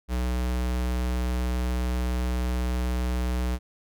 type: tone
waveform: square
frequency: 61.74 Hz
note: B1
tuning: in tune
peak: -25 dBFS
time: 0.08-3.59 s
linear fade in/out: 50 ms
effects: none